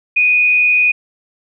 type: tone with frequency modulation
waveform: sine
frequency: 2476 Hz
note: D#7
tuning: 9 cents flat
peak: -9 dBFS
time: 0.16-0.92 s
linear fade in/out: 10 ms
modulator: 75.4 Hz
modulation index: 0.55
effects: none